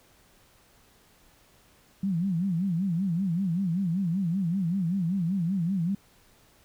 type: tone with vibrato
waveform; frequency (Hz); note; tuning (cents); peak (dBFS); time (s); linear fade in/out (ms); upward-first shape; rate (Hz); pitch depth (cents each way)
sine; 180.2; F#3; -45; -24; 2.03-5.95; 5; sine; 5.2; 180
effects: pink hiss -60 dBFS RMS until 6.64 s